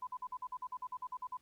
sine tone bursts, 1005 Hz, B5, 30 cents sharp, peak -38 dBFS, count 14, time 0.02-1.371 s, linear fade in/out 5 ms, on 51 ms, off 49 ms, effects pink hiss -73 dBFS RMS until 1.41 s

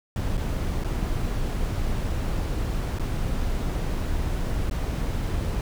brown noise with dropouts, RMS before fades -26 dBFS, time 0.16-5.61 s, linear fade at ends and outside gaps 1 ms, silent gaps 0.371-0.377 / 0.838-0.845 / 2.987-2.996 / 4.698-4.711 s, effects none

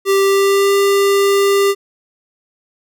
square tone with pitch glide, 392 to 397.7 Hz, G4 to G4, 0 to +25 cents, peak -11 dBFS, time 0.05-1.75 s, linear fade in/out 50 ms, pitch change +25 cents, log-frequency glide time 0.22-0.73 s, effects none

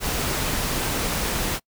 pink noise, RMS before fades -25 dBFS, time 0-1.6 s, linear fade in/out 50 ms, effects noise-tail reverb RT60 0.1 s tail -26 dB re dry

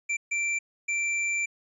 square tone bursts at uneven times, 2349 Hz, D7, in tune, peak -26 dBFS, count 3, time 0.09-0.17 / 0.31-0.59 / 0.88-1.46 s, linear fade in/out 10 ms, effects resampled to 24000 Hz

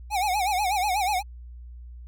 square tone with vibrato, 784 Hz, G5, in tune, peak -23 dBFS, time 0.1-1.23 s, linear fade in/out 50 ms, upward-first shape sine, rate 8.2 Hz, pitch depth 150 cents each way, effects added 60 Hz sine -39 dBFS peak until 2.07 s

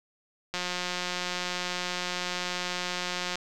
click train, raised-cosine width 0.2 ms, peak -14 dBFS, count 505, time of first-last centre 0.54-3.356 s, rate 179 Hz, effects none

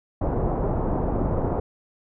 pink low-pass noise, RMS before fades -24 dBFS, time 0.21-1.6 s, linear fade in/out 5 ms, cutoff 900 Hz, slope 24 dB/octave, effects none

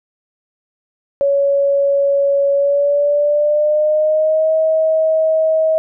sine tone with pitch glide, 560 to 635.9 Hz, C#5 to D#5, +18 to +38 cents, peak -11 dBFS, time 1.21-5.78 s, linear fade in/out 0 ms, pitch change +220 cents, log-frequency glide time 2.53-4.53 s, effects none

